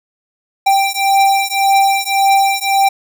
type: beating tone pair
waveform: square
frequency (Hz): 784 / 785.8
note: G5 / G5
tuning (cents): 0 / +4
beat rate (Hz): 1.8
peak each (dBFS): -14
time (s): 0.66-2.89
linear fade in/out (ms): 10
effects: none